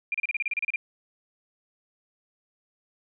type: tone bursts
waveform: sine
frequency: 2397 Hz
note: D7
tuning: 35 cents sharp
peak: -24 dBFS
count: 12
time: 0.12-0.76 s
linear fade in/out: 2 ms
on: 24 ms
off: 32 ms
effects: none